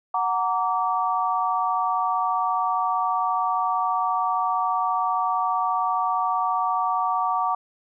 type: chord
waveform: sine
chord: Gb augmented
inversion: none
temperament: just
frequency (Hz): 740 / 925 / 1156.2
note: Gb5 / Bb5 / D6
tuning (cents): 0 / -14 / -27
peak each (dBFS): -25 / -26 / -24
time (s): 0.14-7.55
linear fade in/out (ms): 5
effects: none